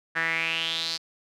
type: tone with band-pass filter sweep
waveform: sawtooth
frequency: 164.1 Hz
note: E3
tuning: 8 cents flat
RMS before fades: -28 dBFS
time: 0.15-0.98 s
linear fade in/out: 20 ms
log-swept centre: 1700 to 4700 Hz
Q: 5.6
effects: none

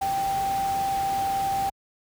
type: tone in noise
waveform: sine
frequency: 784 Hz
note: G5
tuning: in tune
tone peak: -23 dBFS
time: 0.01-1.7 s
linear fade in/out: 10 ms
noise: pink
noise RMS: -36 dBFS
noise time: 0.01-1.7 s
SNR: +10 dB
effects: high-pass 60 Hz 12 dB/octave

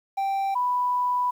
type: tone pair in turn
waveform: triangle / sine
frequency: 783 / 988.6 Hz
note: G5 / B5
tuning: -2 / +1 cents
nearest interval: major third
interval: 403 cents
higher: second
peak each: -21 dBFS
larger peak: neither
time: 0.17-0.55 / 0.55-1.31 s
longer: second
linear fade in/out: 10 ms
effects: 9-bit

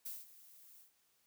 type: noise with ADSR envelope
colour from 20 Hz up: violet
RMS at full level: -43 dBFS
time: 0.05-0.92 s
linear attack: 12 ms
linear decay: 190 ms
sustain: -17 dB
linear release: 120 ms
effects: white hiss -75 dBFS RMS until 1.26 s

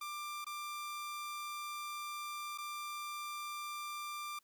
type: tone with dropouts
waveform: sawtooth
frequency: 1186 Hz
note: D6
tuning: 17 cents sharp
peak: -37 dBFS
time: 0.01-4.39 s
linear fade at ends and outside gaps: 5 ms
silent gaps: 0.445-0.465 / 2.577-2.583 s
effects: white hiss -75 dBFS RMS until 4.43 s

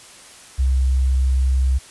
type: tone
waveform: sine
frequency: 65.41 Hz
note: C2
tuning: in tune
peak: -14 dBFS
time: 0.58-1.79 s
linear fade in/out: 20 ms
effects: white hiss -43 dBFS RMS until 1.9 s + resampled to 24000 Hz

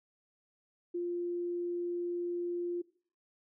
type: tone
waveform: sine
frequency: 349.2 Hz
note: F4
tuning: in tune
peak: -32 dBFS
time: 0.94-2.82 s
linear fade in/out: 10 ms
effects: noise-tail reverb RT60 0.5 s tail -21 dB re dry

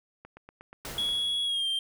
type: click train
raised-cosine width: 0.5 ms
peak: -31 dBFS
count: 8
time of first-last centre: 0.25-1.089 s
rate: 8.34 Hz
type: noise with exponential decay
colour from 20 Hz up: pink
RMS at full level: -36 dBFS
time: 0.85-1.77 s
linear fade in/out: 1 ms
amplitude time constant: 200 ms
type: tone with pitch glide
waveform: triangle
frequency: 3348 to 3169 Hz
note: G#7 to G7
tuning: +13 to +18 cents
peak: -25 dBFS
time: 0.98-1.79 s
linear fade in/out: 2 ms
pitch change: -95 cents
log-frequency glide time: 1.44-1.67 s
effects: none

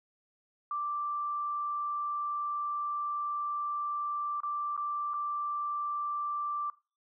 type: tone with dropouts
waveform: sine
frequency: 1174.7 Hz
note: D6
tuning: in tune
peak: -31 dBFS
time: 0.71-6.7 s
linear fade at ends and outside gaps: 2 ms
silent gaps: 4.404-4.433 / 4.766-4.776 / 5.136-5.14 s
effects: noise-tail reverb RT60 0.3 s tail -19 dB re dry

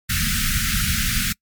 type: band-stop noise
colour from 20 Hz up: pink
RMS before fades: -21 dBFS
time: 0.09-1.33 s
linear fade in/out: 10 ms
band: 240 to 1300 Hz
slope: 96 dB/octave
effects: noise-tail reverb RT60 0.1 s tail -26 dB re dry + MP3 96 kbps

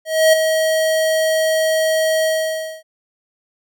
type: tone with ADSR envelope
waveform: square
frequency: 636 Hz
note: D#5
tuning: 38 cents sharp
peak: -8 dBFS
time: 0.05-2.83 s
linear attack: 280 ms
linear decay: 9 ms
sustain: -7 dB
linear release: 580 ms
effects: none

